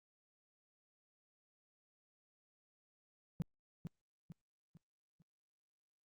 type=tone with echo; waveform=sine; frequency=165.9 Hz; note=E3; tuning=11 cents sharp; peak=-31 dBFS; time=3.4-3.42 s; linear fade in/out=0 ms; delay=450 ms; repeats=4; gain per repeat=-8 dB; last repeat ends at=5.22 s; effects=tanh soft clip ceiling -32 dBFS + Opus 48 kbps

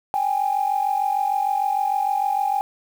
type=tone pair together; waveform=sine; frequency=784 / 830.6 Hz; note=G5 / G#5; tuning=0 / 0 cents; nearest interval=minor second; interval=100 cents; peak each=-21 dBFS; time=0.14-2.61 s; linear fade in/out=0 ms; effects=tanh soft clip ceiling -12 dBFS + 7-bit

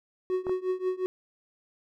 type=tone with tremolo; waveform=triangle; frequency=370 Hz; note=F#4; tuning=in tune; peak=-21 dBFS; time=0.3-1.06 s; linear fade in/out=0 ms; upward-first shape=triangle; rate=5.6 Hz; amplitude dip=95%
type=clicks; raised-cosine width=1 ms; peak=-23 dBFS; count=2; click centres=0.468 / 0.495 s
effects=none

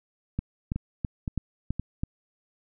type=two click trains; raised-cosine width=5 ms; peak=-17 / -15 dBFS; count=3 / 6; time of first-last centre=0.76-1.796 / 0.39-2.035 s; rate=1.93 / 3.04 Hz; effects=none

